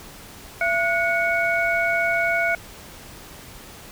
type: tone cluster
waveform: sine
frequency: 676 / 1457 / 2224 Hz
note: E5 / F#6 / C#7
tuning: +43 / -27 / +5 cents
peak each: -23 dBFS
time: 0.61-2.55 s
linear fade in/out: 2 ms
effects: pink hiss -42 dBFS RMS until 3.91 s